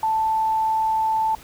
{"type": "tone", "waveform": "sine", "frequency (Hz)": 881, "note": "A5", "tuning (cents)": 2, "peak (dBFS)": -18, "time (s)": [0.03, 1.35], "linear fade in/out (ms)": 2, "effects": ["pink hiss -45 dBFS RMS until 1.43 s"]}